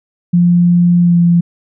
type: tone with pitch glide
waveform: sine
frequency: 174.61 to 172.01 Hz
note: F3 to F3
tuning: 0 to -26 cents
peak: -6 dBFS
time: 0.33-1.41 s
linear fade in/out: 10 ms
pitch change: -26 cents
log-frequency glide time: 1.01-1.18 s
effects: none